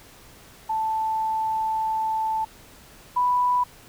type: tone pair in turn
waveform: sine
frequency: 880 / 987.8 Hz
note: A5 / B5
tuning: 0 / 0 cents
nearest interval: major second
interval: 200 cents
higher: second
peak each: -22 / -18 dBFS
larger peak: second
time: 0.69-2.45 / 3.16-3.64 s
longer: first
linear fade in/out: 10 ms
effects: pink hiss -49 dBFS RMS until 3.88 s